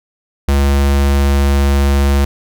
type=tone; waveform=square; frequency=69.8 Hz; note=C#2; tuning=13 cents sharp; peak=-10 dBFS; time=0.48-2.25 s; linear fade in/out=5 ms; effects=none